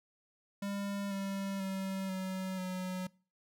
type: tone with pitch steps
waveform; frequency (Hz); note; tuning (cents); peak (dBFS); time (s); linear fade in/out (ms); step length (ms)
square; 200 / 196 / 192.07 / 188.23 / 184.46; G3 / G3 / G3 / F#3 / F#3; +35 / 0 / -35 / +30 / -5; -36; 0.62-3.07; 5; 490
effects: noise-tail reverb RT60 0.4 s tail -23 dB re dry